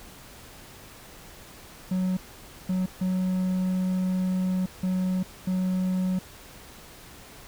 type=tone bursts at uneven times; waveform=triangle; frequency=185 Hz; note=F#3; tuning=in tune; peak=-21 dBFS; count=5; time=1.91-2.17 / 2.69-2.86 / 3.01-4.66 / 4.83-5.23 / 5.47-6.19 s; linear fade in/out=5 ms; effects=pink hiss -47 dBFS RMS until 7.47 s